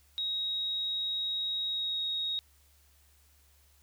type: tone with pitch glide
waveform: sine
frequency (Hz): 3790 to 3764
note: A#7 to A#7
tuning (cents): +28 to +16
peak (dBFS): -30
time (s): 0.18-2.39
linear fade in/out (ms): 0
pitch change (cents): -12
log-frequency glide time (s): 1.67-2.01
effects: added 71 Hz sine -63 dBFS peak until 3.82 s + white hiss -66 dBFS RMS until 3.82 s